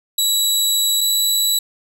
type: tone pair in turn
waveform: 20% pulse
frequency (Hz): 3909 / 3932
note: B7 / B7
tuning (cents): -19 / -8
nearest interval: unison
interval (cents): 11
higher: second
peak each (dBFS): -9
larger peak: neither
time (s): 0.18-1.01 / 1.01-1.59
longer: first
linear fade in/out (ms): 5
effects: none